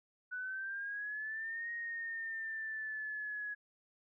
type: exponential two-way sweep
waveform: sine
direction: up then down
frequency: 1480 to 1875 to 1675 Hz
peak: -38 dBFS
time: 0.31-3.55 s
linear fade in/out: 20 ms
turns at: 1.71 s
effects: none